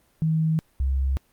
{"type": "tone pair in turn", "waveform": "sine", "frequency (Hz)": [159.1, 66.89], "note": ["D#3", "C2"], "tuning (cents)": [39, 39], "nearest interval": "octave + minor third", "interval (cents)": 1500, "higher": "first", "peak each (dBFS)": [-19, -20], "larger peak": "first", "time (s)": [[0.22, 0.59], [0.8, 1.17]], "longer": "neither", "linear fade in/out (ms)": 0, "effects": ["pink hiss -63 dBFS RMS until 1.32 s", "Opus 32 kbps"]}